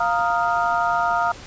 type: harmonic tone with a mistuned harmonic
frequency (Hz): 233.1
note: A#3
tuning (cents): 0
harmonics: 3 / 4 / 5 / 6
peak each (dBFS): -22 / -23 / -24 / -25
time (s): 0-1.32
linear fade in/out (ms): 5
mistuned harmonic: 5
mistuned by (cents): +110
effects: pink hiss -40 dBFS RMS until 1.46 s + resampled to 16000 Hz